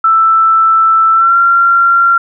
sine tone with pitch glide, 1325 to 1375.7 Hz, E6 to F6, +9 to -26 cents, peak -5 dBFS, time 0.04-2.18 s, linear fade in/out 5 ms, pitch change +65 cents, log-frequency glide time 1.12-1.37 s, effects none

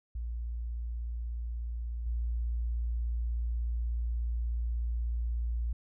sine tone with level steps, 58.27 Hz, A#1, in tune, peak -33 / -29 dBFS, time 0.15-5.73 s, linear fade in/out 5 ms, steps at 2.06 s, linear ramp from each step 5 ms, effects none

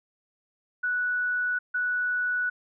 sine tone pair in turn, 1476 / 1476 Hz, F#6 / F#6, -5 / -5 cents, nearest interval unison, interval 0 cents, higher neither, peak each -24 dBFS, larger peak neither, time 0.83-1.59 / 1.74-2.5 s, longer neither, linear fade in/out 10 ms, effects none

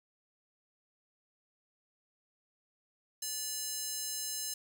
square tone with high-pass filter, 580 Hz, D5, 22 cents flat, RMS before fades -38 dBFS, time 3.22-4.54 s, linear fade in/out 5 ms, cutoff 6100 Hz, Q 1.5, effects 9-bit

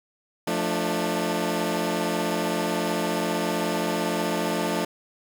15% pulse chord, D minor, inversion first, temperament equal with one note detuned, 174.61 / 220 / 298.5 Hz, F3 / A3 / D4, 0 / 0 / +28 cents, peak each -22 dBFS, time 0.47-4.85 s, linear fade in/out 5 ms, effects none

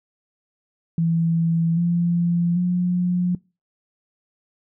sine tone with pitch steps, 165.8 / 172.04 / 178.52 Hz, E3 / F3 / F3, +10 / -26 / +38 cents, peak -17 dBFS, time 0.98-3.35 s, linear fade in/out 2 ms, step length 790 ms, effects noise-tail reverb RT60 0.3 s tail -24 dB re dry

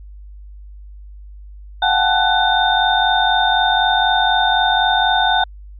sine tone cluster, 723 / 767 / 868 / 1492 / 3622 Hz, F#5 / G5 / A5 / F#6 / A7, -40 / -38 / -24 / +14 / +49 cents, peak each -19 dBFS, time 1.82-5.44 s, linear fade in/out 5 ms, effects added 50 Hz sine -34 dBFS peak until 5.79 s

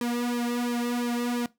sawtooth tone with flanger, 240.7 Hz, B3, 44 cents flat, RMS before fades -28 dBFS, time 0.01-1.46 s, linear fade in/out 2 ms, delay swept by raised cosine 1.4 to 2.9 ms, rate 2.9 Hz, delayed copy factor -0.95, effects noise-tail reverb RT60 0.2 s tail -20 dB re dry

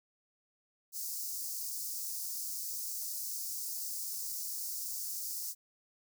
white high-pass noise, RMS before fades -39 dBFS, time 0.92-5.55 s, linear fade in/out 50 ms, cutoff 4800 Hz, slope 48 dB/octave, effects none

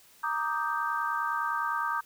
sine chord, Eb major seventh, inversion second, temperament equal, 932.3 / 1174.7 / 1244.5 / 1568 Hz, Bb5 / D6 / Eb6 / G6, 0 / 0 / 0 / 0 cents, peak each -33 dBFS, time 0.23-2.01 s, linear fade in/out 10 ms, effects white hiss -58 dBFS RMS until 2.05 s

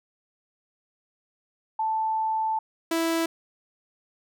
sine / sawtooth tone pair in turn, 880 / 329.6 Hz, A5 / E4, 0 / 0 cents, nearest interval octave + perfect fourth, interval 1700 cents, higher first, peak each -23 / -19 dBFS, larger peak second, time 1.79-2.59 / 2.91-3.26 s, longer first, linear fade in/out 5 ms, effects none

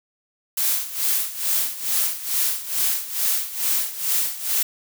blue noise with tremolo, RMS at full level -20 dBFS, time 0.57-4.63 s, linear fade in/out 5 ms, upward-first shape sine, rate 2.3 Hz, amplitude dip 80%, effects none

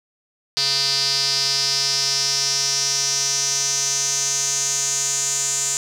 square tone with band-pass filter sweep, 138.59 Hz, C#3, in tune, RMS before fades -21 dBFS, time 0.57-5.77 s, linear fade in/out 0 ms, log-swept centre 4700 to 7100 Hz, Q 6.2, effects none

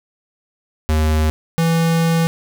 square tone pair in turn, 77.78 / 165.26 Hz, D#2 / E3, 0 / +5 cents, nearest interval octave + minor second, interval 1305 cents, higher second, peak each -14 dBFS, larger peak neither, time 0.89-1.3 / 1.58-2.27 s, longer second, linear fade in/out 0 ms, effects none

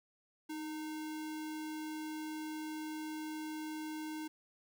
sine tone with sample-and-hold, 311.1 Hz, D#4, in tune, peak -39 dBFS, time 0.49-4.28 s, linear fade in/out 10 ms, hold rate 1225 Hz, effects none

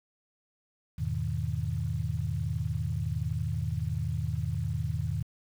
sine chord, E major seventh, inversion none, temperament equal, 82.41 / 103.83 / 123.47 / 155.56 Hz, E2 / G#2 / B2 / D#3, 0 / 0 / 0 / 0 cents, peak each -34 dBFS, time 0.98-5.23 s, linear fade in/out 10 ms, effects 9-bit

